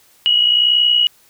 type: tone pair together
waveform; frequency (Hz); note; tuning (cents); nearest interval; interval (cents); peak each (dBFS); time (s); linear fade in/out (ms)
sine; 2899 / 2960; F#7 / F#7; -36 / 0; unison; 36; -11 / -19; 0.26-1.07; 0
effects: white hiss -52 dBFS RMS until 1.29 s